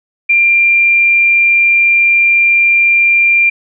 sine tone, 2382 Hz, D7, 24 cents sharp, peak -6 dBFS, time 0.29-3.5 s, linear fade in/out 10 ms, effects none

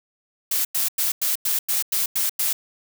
blue noise bursts, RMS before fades -22 dBFS, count 9, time 0.51-2.53 s, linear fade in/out 5 ms, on 140 ms, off 95 ms, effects none

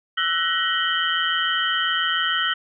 sine tone cluster, 1326 / 1492 / 1892 / 2976 / 3143 Hz, E6 / F#6 / A#6 / F#7 / G7, +10 / +14 / +25 / +9 / +4 cents, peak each -26 dBFS, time 0.17-2.54 s, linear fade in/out 10 ms, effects none

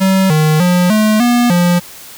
square tone with pitch steps, 190.9 / 154.7 / 178.5 / 214.8 / 241.5 / 175.7 Hz, G3 / D#3 / F3 / A3 / B3 / F3, -46 / -10 / +38 / -41 / -39 / +11 cents, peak -9 dBFS, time 0-1.8 s, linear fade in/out 20 ms, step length 300 ms, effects white hiss -34 dBFS RMS until 2.17 s

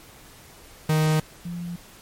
45% pulse / sine tone pair in turn, 155.56 / 173.5 Hz, D#3 / F3, 0 / -11 cents, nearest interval major second, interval 189 cents, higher second, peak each -18 / -29 dBFS, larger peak first, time 0.89-1.2 / 1.45-1.76 s, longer neither, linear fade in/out 5 ms, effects pink hiss -48 dBFS RMS until 2.01 s + MP3 64 kbps

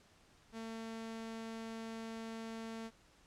sawtooth tone, 225 Hz, A3, 39 cents sharp, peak -39 dBFS, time 0.52-2.91 s, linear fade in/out 50 ms, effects pink hiss -66 dBFS RMS until 3.26 s + low-pass 8000 Hz 12 dB/octave

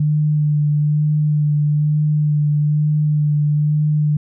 sine tone with vibrato, 149.7 Hz, D3, 33 cents sharp, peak -13 dBFS, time 0-4.17 s, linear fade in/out 5 ms, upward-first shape sine, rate 1.1 Hz, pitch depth 18 cents each way, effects none

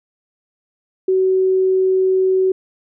sine tone, 376.5 Hz, F#4, 30 cents sharp, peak -12 dBFS, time 1.08-2.52 s, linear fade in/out 5 ms, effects none

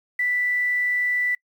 sine tone with quantisation, 1975.5 Hz, B6, in tune, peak -20 dBFS, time 0.19-1.35 s, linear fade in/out 5 ms, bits 8, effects noise-tail reverb RT60 0.1 s tail -26 dB re dry

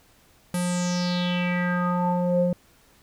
square tone with low-pass filter sweep, 177.7 Hz, F3, 30 cents sharp, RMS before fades -24 dBFS, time 0.54-2.53 s, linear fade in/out 2 ms, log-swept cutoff 11000 to 430 Hz, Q 5.1, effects pink hiss -58 dBFS RMS until 3.02 s

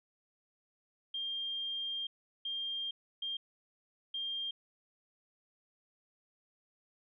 sine tone bursts at uneven times, 3200 Hz, G7, 35 cents sharp, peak -35 dBFS, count 4, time 1.14-2.07 / 2.45-2.91 / 3.22-3.37 / 4.14-4.51 s, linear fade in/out 5 ms, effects none

